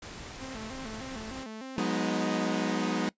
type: noise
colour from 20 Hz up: pink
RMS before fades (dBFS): -43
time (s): 0.02-1.44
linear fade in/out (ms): 5
type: tone with vibrato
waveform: sawtooth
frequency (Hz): 240.2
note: B3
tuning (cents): -48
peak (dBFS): -35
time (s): 0.4-1.83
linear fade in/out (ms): 20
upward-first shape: square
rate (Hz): 3.3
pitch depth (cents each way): 160
type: chord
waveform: sawtooth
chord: G# minor seventh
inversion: third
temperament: equal with one note detuned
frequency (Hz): 181.5 / 207.7 / 246.9 / 311.1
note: F#3 / G#3 / B3 / D#4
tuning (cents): -33 / 0 / 0 / 0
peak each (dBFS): -29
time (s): 1.78-3.09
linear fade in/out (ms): 0
effects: noise-tail reverb RT60 0.1 s tail -21 dB re dry + resampled to 16000 Hz